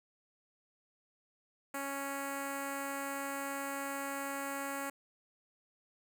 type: tone with notch filter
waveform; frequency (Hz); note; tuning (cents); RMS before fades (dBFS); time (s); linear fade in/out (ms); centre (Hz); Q
5% pulse; 277.2; C#4; 0; -39; 1.74-4.9; 5; 3500; 0.66
effects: none